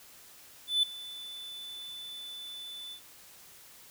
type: tone with ADSR envelope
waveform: triangle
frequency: 3500 Hz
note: A7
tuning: 10 cents flat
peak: -20 dBFS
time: 0.67-3.01 s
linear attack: 160 ms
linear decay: 5 ms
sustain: -19 dB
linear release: 89 ms
effects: white hiss -54 dBFS RMS until 3.9 s

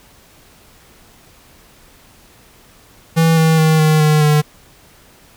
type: tone with pitch steps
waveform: square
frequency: 163.4 / 160.69 / 158.02 / 155.39 / 152.81 / 150.27 Hz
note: E3 / E3 / D#3 / D#3 / D#3 / D3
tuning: -15 / -44 / +27 / -2 / -31 / +40 cents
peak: -10 dBFS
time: 3.16-4.42 s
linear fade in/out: 20 ms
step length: 210 ms
effects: pink hiss -47 dBFS RMS until 5.36 s

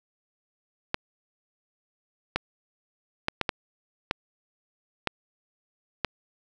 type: clicks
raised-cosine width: 0.3 ms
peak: -8 dBFS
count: 8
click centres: 0.944 / 2.36 / 3.284 / 3.413 / 3.492 / 4.111 / 5.073 / 6.047 s
effects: none

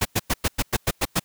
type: noise bursts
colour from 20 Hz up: pink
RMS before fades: -21 dBFS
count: 9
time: 0.01-1.197 s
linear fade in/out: 10 ms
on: 43 ms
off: 100 ms
effects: white hiss -62 dBFS RMS until 1.24 s

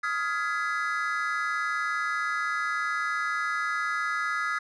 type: chord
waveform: triangle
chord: F half-diminished seventh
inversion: third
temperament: just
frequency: 1257.2 / 1396.9 / 1676.3 / 2012 Hz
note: Eb6 / F6 / Ab6 / Cb7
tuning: +18 / 0 / +16 / +32 cents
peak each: -28 / -30 / -29 / -32 dBFS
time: 0.03-4.59 s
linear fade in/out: 10 ms
effects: tanh soft clip ceiling -19 dBFS + resampled to 24000 Hz

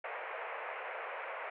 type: band-pass noise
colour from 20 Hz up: pink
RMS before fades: -42 dBFS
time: 0.04-1.5 s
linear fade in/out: 5 ms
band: 470 to 2500 Hz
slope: 48 dB/octave
effects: none

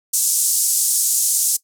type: band-pass noise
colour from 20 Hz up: pink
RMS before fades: -18 dBFS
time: 0.13-1.57 s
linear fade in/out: 10 ms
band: 6700 to 12000 Hz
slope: 24 dB/octave
effects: noise-tail reverb RT60 0.1 s tail -19 dB re dry

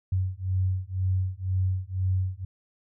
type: beating tone pair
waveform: sine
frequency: 92.5 / 94.5 Hz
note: F#2 / F#2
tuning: 0 / +37 cents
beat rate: 2 Hz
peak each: -27 dBFS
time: 0.12-2.45 s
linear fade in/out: 5 ms
effects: none

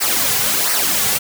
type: noise with flanger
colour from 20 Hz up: white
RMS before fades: -17 dBFS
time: 0-1.19 s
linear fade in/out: 20 ms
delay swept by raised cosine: 0.28 to 3.28 ms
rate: 1.4 Hz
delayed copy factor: -0.65
effects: none

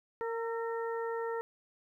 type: harmonic tone with a mistuned harmonic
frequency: 460.1 Hz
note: A#4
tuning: 23 cents flat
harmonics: 1 / 2 / 3 / 4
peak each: -34 / -40 / -44 / -46 dBFS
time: 0.21-1.41 s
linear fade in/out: 0 ms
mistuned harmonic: 3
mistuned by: -41 cents
effects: 12-bit

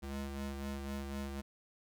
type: ring-modulated tone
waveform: 35% pulse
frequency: 138.59 Hz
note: C#3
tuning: in tune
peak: -34 dBFS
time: 0.02-1.42 s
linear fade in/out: 20 ms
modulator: 67.3 Hz
effects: none

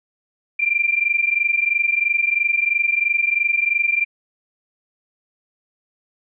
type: tone pair together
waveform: sine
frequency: 2364 / 2387 Hz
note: D7 / D7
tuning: +11 / +28 cents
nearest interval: unison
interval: 17 cents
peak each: -19 dBFS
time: 0.59-4.05 s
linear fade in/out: 10 ms
effects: none

